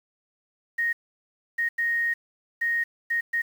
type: tone bursts at uneven times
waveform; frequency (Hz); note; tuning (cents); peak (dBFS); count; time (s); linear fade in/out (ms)
sine; 1864.7; A#6; 0; -22; 6; 0.78-0.93 / 1.58-1.69 / 1.78-2.14 / 2.61-2.84 / 3.1-3.21 / 3.33-3.42; 10
effects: 8-bit